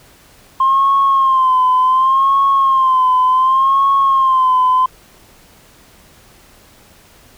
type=tone with vibrato; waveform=sine; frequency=1056 Hz; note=C6; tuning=16 cents sharp; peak=-8 dBFS; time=0.6-4.86 s; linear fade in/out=5 ms; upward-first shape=sine; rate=0.68 Hz; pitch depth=68 cents each way; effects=tanh soft clip ceiling -5 dBFS + pink hiss -46 dBFS RMS until 7.37 s